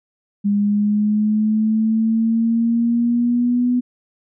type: exponential sweep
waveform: sine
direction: up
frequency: 202.5 to 248 Hz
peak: -14 dBFS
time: 0.44-3.81 s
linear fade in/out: 20 ms
effects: none